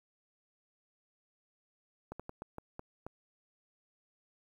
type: slowing click train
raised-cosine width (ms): 1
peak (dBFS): -28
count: 7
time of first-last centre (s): 2.12-3.066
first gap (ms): 76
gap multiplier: 1.29
effects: 10-bit